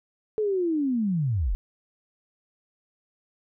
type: linear sweep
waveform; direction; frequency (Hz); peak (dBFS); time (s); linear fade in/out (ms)
sine; down; 438.7 to 35; -22; 0.38-1.55; 0
effects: none